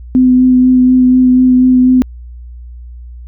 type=tone with vibrato; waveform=sine; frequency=253.8 Hz; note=B3; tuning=47 cents sharp; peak=-4 dBFS; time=0.15-2.02 s; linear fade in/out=0 ms; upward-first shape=sine; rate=4.1 Hz; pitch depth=13 cents each way; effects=added 60 Hz sine -27 dBFS peak until 3.27 s